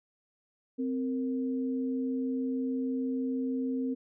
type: tone pair together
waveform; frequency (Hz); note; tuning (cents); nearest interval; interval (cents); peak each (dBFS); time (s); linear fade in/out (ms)
sine; 260 / 463.2; C4 / A#4; -11 / -11; minor seventh; 1000; -29 / -38; 0.78-3.95; 20
effects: none